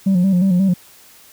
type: tone with vibrato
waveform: sine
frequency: 185.8 Hz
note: F#3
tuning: 7 cents sharp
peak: -9 dBFS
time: 0.06-0.74 s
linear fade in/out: 10 ms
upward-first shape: square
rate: 5.6 Hz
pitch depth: 71 cents each way
effects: tanh soft clip ceiling -10 dBFS + white hiss -46 dBFS RMS until 1.32 s